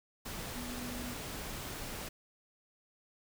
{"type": "tone in noise", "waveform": "sine", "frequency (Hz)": 244.9, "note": "B3", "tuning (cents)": -14, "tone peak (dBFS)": -42, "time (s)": [0.54, 1.14], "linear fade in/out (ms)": 10, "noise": "pink", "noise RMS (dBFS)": -42, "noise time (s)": [0.25, 2.09], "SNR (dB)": -3, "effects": []}